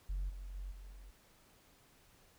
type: tone with level steps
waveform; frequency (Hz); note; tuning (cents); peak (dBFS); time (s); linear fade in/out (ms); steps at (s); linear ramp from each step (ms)
sine; 46.07; F#1; -7; -33 / -43 / -40 / -48 / -50; 0.09-1.11; 10; 0.29 / 0.54 / 0.71 / 0.92; 10
effects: tanh soft clip ceiling -33 dBFS + pink hiss -66 dBFS RMS until 2.38 s